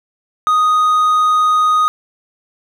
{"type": "tone", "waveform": "triangle", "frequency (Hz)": 1244.5, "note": "D#6", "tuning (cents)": 0, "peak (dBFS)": -8, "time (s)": [0.47, 1.88], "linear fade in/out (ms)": 0, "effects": []}